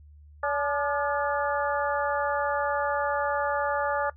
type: harmonic tone with a mistuned harmonic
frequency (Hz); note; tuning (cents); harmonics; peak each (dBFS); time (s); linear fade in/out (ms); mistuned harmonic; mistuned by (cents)
286.1; D4; -45; 2 / 3 / 4 / 5 / 6; -28 / -30 / -31 / -32 / -33; 0.43-4.1; 5; 4; +75
effects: noise-tail reverb RT60 0.1 s tail -20 dB re dry + added 74 Hz sine -48 dBFS peak until 4.16 s